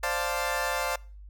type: chord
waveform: 20% pulse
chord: D minor seventh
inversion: third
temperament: equal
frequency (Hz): 523.3 / 587.3 / 698.5 / 880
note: C5 / D5 / F5 / A5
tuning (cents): 0 / 0 / 0 / 0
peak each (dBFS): -28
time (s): 0.03-0.96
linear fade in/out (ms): 5
effects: noise-tail reverb RT60 0.4 s tail -24 dB re dry + added 50 Hz sine -43 dBFS peak until 1.29 s